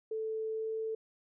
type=tone with pitch glide; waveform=sine; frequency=440 to 442.5 Hz; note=A4 to A4; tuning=0 to +10 cents; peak=-33 dBFS; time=0.11-0.95 s; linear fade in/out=5 ms; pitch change=+10 cents; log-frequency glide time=0.51-0.71 s; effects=none